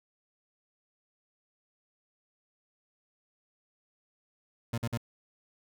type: tone bursts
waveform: 30% pulse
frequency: 116.54 Hz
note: A#2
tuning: in tune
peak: -27 dBFS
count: 3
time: 4.73-4.975 s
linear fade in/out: 5 ms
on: 49 ms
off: 49 ms
effects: none